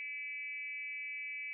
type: tone with frequency modulation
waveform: sine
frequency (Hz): 2300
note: D7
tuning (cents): -37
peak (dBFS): -39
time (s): 0-1.53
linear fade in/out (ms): 0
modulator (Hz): 277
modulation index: 0.67
effects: none